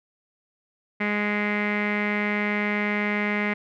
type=tone with low-pass filter; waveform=sawtooth; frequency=207.7 Hz; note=G#3; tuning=in tune; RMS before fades=-25 dBFS; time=1-3.54 s; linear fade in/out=10 ms; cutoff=2100 Hz; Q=7.5; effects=none